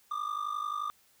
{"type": "ring-modulated tone", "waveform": "triangle", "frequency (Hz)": 1198, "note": "D6", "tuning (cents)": 34, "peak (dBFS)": -27, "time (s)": [0.11, 0.9], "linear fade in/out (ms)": 0, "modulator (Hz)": 25.7, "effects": ["white hiss -65 dBFS RMS until 1.2 s"]}